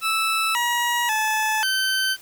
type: tone with pitch steps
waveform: 20% pulse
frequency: 1314 / 957 / 867 / 1540 Hz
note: E6 / A#5 / A5 / G6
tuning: -6 / +45 / -26 / -31 cents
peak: -15 dBFS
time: 0.01-2.17 s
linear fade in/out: 50 ms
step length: 540 ms
effects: white hiss -47 dBFS RMS until 2.21 s